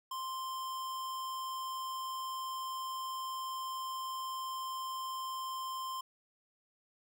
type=tone; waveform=square; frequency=1046.5 Hz; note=C6; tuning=in tune; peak=-38 dBFS; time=0.11-6.01 s; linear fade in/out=5 ms; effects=none